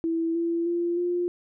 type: tone with pitch steps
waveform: sine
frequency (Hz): 329.6 / 336.9 / 344.4 / 352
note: E4 / E4 / F4 / F4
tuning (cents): 0 / +38 / -24 / +14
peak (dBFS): -23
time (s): 0.04-1.28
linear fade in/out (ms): 0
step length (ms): 310
effects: none

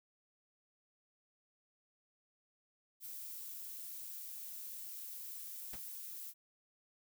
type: noise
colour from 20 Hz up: violet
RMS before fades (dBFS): -47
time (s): 3-6.34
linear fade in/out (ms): 50
type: noise with exponential decay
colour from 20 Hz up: pink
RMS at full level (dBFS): -44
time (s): 5.73-5.82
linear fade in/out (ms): 5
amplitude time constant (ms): 19
effects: none

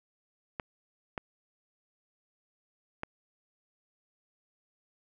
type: clicks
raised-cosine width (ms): 0.5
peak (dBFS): -19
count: 3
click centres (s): 0.598 / 1.178 / 3.034
effects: none

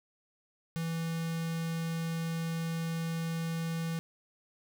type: tone with notch filter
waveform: square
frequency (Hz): 164.81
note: E3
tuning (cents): 0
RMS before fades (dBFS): -34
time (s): 0.76-3.99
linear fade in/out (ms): 0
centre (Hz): 660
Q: 1.2
effects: none

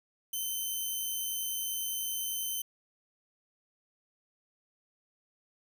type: tone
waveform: 5% pulse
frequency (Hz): 3071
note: G7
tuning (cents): -36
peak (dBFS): -24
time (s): 0.33-2.62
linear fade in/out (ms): 5
effects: none

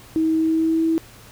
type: tone with pitch glide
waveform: sine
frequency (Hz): 319.7 to 325.1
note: D#4 to E4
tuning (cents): +47 to -24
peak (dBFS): -16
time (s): 0.16-0.98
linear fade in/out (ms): 0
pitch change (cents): +29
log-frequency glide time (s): 0.36-0.83
effects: added 114 Hz sine -50 dBFS peak until 1.31 s + pink hiss -46 dBFS RMS until 1.31 s

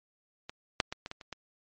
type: clicks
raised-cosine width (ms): 0.2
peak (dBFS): -22 / -6 / -18 / -20 / -20 / -28 / -21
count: 7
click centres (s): 0.495 / 0.802 / 0.925 / 1.061 / 1.114 / 1.212 / 1.327
effects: low-pass 6000 Hz 12 dB/octave + MP3 48 kbps

